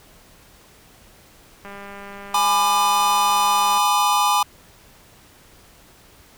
click train, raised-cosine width 0.5 ms, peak -23 dBFS, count 427, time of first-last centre 1.65-3.78 s, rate 200 Hz
square chord, G# diminished, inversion none, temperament just, 830.6 / 996.7 / 1196.1 Hz, G#5 / B5 / D6, 0 / +16 / +31 cents, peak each -21 dBFS, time 2.34-4.43 s, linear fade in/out 5 ms
effects pink hiss -50 dBFS RMS until 6.37 s

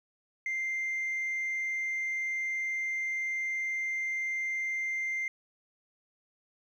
sine tone, 2093 Hz, C7, in tune, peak -28 dBFS, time 0.46-5.28 s, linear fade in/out 2 ms, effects tanh soft clip ceiling -28 dBFS + 11-bit

